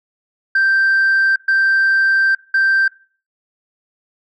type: tone bursts at uneven times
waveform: sine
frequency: 1568 Hz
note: G6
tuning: in tune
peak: -9 dBFS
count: 3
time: 0.55-1.36 / 1.48-2.35 / 2.54-2.88 s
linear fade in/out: 5 ms
effects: noise-tail reverb RT60 0.4 s tail -21 dB re dry + tanh soft clip ceiling -9 dBFS